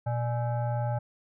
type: tone with frequency modulation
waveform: sine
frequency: 120 Hz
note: B2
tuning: 49 cents flat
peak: -26 dBFS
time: 0.06-0.99 s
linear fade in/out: 10 ms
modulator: 716 Hz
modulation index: 0.75
effects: none